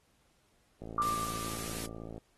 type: click train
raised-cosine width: 2 ms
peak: -30 dBFS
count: 77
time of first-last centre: 0.82-2.18 s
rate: 55.9 Hz
type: tone with exponential decay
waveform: sine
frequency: 1184 Hz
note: D6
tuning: 14 cents sharp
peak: -26 dBFS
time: 0.98-2.09 s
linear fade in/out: 2 ms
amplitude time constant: 240 ms
type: noise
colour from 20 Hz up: white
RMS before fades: -41 dBFS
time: 1.02-1.86 s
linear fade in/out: 0 ms
effects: pink hiss -71 dBFS RMS until 2.37 s + AAC 32 kbps